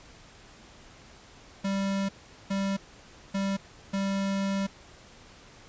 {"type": "tone bursts at uneven times", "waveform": "square", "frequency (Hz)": 196, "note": "G3", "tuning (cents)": 0, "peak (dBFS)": -27, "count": 4, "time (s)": [[1.64, 2.09], [2.5, 2.77], [3.34, 3.57], [3.93, 4.67]], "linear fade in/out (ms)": 10, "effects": ["pink hiss -52 dBFS RMS until 5.68 s", "resampled to 16000 Hz"]}